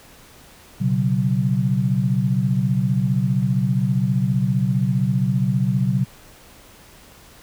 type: chord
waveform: sine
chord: B suspended second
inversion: none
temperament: equal with one note detuned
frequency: 123.47 / 138.59 / 187.69 Hz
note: B2 / C#3 / F#3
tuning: 0 / 0 / +25 cents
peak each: -21 dBFS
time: 0.8-6.05 s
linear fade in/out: 20 ms
effects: pink hiss -47 dBFS RMS until 7.42 s

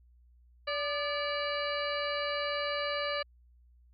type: harmonic tone with a mistuned harmonic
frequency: 578 Hz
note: D5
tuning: 28 cents flat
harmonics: 1 / 2 / 3 / 4 / 5 / 7 / 8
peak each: -34 / -37 / -39 / -40 / -41 / -42 / -43 dBFS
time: 0.67-3.23 s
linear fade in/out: 10 ms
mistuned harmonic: 2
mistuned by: +58 cents
effects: added 60 Hz sine -58 dBFS peak until 3.93 s

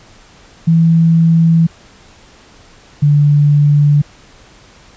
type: tone pair in turn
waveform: sine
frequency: 164.81 / 146.12 Hz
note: E3 / D3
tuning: 0 / -8 cents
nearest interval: major second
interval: 208 cents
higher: first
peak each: -6 dBFS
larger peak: neither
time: 0.67-1.67 / 3.02-4.02 s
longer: neither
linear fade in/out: 10 ms
effects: pink hiss -43 dBFS RMS until 4.96 s + resampled to 16000 Hz

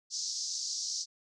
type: band-pass noise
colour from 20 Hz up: pink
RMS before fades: -36 dBFS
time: 0.1-1.06 s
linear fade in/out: 50 ms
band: 4700 to 6500 Hz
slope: 48 dB/octave
effects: none

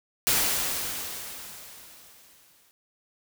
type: noise with exponential decay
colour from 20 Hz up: white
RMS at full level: -22 dBFS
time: 0.27-2.71 s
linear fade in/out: 0 ms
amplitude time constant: 530 ms
effects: none

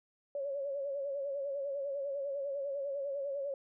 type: tone with vibrato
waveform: sine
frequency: 558 Hz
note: C#5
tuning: 11 cents sharp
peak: -34 dBFS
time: 0.35-3.54 s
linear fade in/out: 2 ms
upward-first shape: sine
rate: 10 Hz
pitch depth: 57 cents each way
effects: none

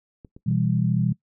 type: clicks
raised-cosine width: 3 ms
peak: -30 dBFS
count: 3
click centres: 0.248 / 0.365 / 0.513 s
type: chord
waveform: sine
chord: E minor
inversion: second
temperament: just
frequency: 123.61 / 164.81 / 197.78 Hz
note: B2 / E3 / G3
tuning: +2 / 0 / +16 cents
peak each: -23 / -23 / -25 dBFS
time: 0.46-1.13 s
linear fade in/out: 10 ms
effects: noise-tail reverb RT60 0.1 s tail -19 dB re dry

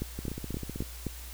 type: two click trains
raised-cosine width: 3 ms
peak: -23 / -19 dBFS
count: 11 / 5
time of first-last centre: 0.19-0.823 / 0.02-1.067 s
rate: 15.8 / 3.82 Hz
effects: added 60 Hz sine -42 dBFS peak until 1.33 s + white hiss -47 dBFS RMS until 1.33 s

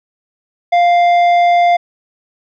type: tone with tanh clipping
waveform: sine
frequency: 698.5 Hz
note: F5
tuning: in tune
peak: -9 dBFS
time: 0.72-1.77 s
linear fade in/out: 10 ms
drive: 9 dB
effects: none

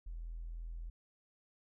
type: tone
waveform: triangle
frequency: 41.53 Hz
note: E1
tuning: 14 cents sharp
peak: -37 dBFS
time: 0.06-0.9 s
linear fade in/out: 10 ms
effects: tanh soft clip ceiling -39 dBFS

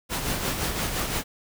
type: noise with tremolo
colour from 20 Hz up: pink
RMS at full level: -26 dBFS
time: 0.09-1.24 s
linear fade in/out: 50 ms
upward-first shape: sine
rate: 5.8 Hz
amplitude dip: 45%
effects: none

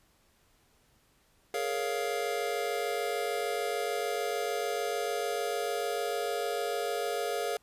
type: chord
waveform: square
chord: Bb minor seventh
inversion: third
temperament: just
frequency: 419.5 / 466.2 / 559.4 / 699.2 Hz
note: Ab4 / Bb4 / Db5 / F5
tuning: +17 / 0 / +16 / +2 cents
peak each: -36 / -36 / -38 / -36 dBFS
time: 1.54-7.57 s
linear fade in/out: 2 ms
effects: pink hiss -67 dBFS RMS until 7.62 s + resampled to 32000 Hz

